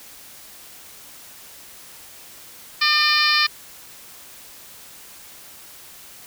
harmonic tone, 602 Hz, D5, 43 cents sharp, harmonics 2 / 3 / 4 / 5 / 6 / 7 / 8 / 9, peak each -23 / -22 / -22 / -27 / -27 / -23 / -22 / -28 dBFS, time 2.81-3.47 s, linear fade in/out 10 ms, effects white hiss -43 dBFS RMS until 6.26 s

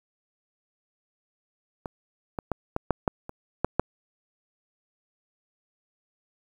clicks, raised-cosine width 1 ms, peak -19 / -16 / -12 / -12 / -7 / -8 / -23 / -8 / -6 dBFS, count 9, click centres 1.858 / 2.388 / 2.517 / 2.764 / 2.907 / 3.078 / 3.294 / 3.646 / 3.796 s, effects 8-bit

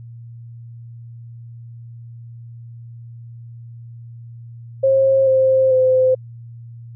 sine tone with pitch steps, 536 / 525.9 / 516 Hz, C5 / C5 / C5, +42 / +9 / -24 cents, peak -11 dBFS, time 4.83-6.15 s, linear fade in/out 10 ms, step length 440 ms, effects added 117 Hz sine -34 dBFS peak until 6.95 s

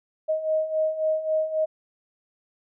sine beating tone pair, 625 / 628.7 Hz, D#5 / D#5, +8 / +18 cents, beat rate 3.7 Hz, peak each -28 / -23 dBFS, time 0.28-1.66 s, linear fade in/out 20 ms, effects none

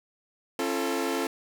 sawtooth tone cluster, 271.4 / 342.6 / 441 Hz, C#4 / F4 / A4, -36 / -33 / +4 cents, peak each -27 dBFS, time 0.59-1.27 s, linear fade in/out 2 ms, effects none

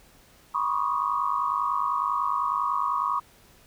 sine tone cluster, 976 / 1082 / 1132 / 1234 Hz, B5 / C#6 / C#6 / D#6, -21 / -42 / +36 / -15 cents, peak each -29 dBFS, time 0.54-3.2 s, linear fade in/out 10 ms, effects pink hiss -56 dBFS RMS until 3.66 s

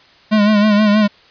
square tone with vibrato, 210 Hz, G#3, 19 cents sharp, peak -10 dBFS, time 0.31-1.08 s, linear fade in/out 20 ms, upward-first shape sine, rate 6.3 Hz, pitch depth 53 cents each way, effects white hiss -47 dBFS RMS until 1.3 s + resampled to 11025 Hz

